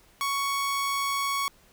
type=tone; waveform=sawtooth; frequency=1113 Hz; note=C#6; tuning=7 cents sharp; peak=-22 dBFS; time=0.21-1.48 s; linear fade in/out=0 ms; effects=pink hiss -59 dBFS RMS until 1.72 s